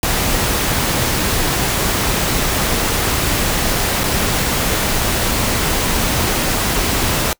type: noise with dropouts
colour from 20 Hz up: pink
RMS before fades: -17 dBFS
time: 0.03-7.33 s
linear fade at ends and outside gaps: 1 ms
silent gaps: 4.035-4.039 s
effects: noise-tail reverb RT60 0.1 s tail -24 dB re dry